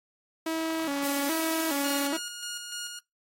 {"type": "tone with vibrato", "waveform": "sawtooth", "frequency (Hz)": 301.6, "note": "D4", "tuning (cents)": 46, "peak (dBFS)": -24, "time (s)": [0.46, 2.17], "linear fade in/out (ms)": 5, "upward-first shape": "square", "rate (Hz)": 1.2, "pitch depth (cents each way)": 120}
{"type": "high-pass noise", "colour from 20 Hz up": "white", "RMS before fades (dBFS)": -35, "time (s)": [1.03, 2.08], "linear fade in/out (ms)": 10, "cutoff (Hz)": 1100, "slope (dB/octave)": 12}
{"type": "tone with tremolo", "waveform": "10% pulse", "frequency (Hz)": 1432, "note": "F6", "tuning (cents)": 43, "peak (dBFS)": -25, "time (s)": [1.84, 2.99], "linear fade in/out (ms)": 2, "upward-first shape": "square", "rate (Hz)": 3.4, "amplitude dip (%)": 40}
{"effects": ["noise-tail reverb RT60 0.2 s tail -24 dB re dry", "AAC 48 kbps"]}